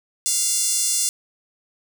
5% pulse tone with high-pass filter, 698.5 Hz, F5, in tune, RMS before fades -21 dBFS, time 0.26-1.09 s, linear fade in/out 0 ms, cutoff 7600 Hz, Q 0.94, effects none

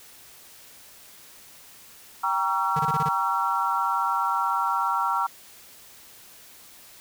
sine chord, G diminished seventh, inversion none, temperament just, 784 / 940.8 / 1128.9 / 1354.7 Hz, G5 / Bb5 / Db6 / Fb6, 0 / +16 / +31 / +47 cents, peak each -30 / -26 / -29 / -26 dBFS, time 2.23-5.27 s, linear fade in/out 10 ms
square tone bursts, 152.4 Hz, D#3, 36 cents flat, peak -27 dBFS, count 6, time 2.76-3.089 s, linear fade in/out 5 ms, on 34 ms, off 25 ms
effects white hiss -49 dBFS RMS until 7 s

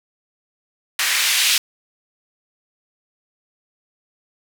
blue noise with band-pass filter sweep, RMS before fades -18 dBFS, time 0.99-1.58 s, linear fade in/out 2 ms, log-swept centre 1800 to 3000 Hz, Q 1.3, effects none

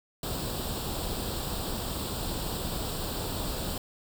pink noise with comb filter, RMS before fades -33 dBFS, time 0.23-3.78 s, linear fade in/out 2 ms, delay 0.24 ms, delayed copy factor +0.7, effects none

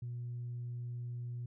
sine tone, 120.9 Hz, B2, 36 cents flat, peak -37 dBFS, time 0.02-1.46 s, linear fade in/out 5 ms, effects tanh soft clip ceiling -35 dBFS

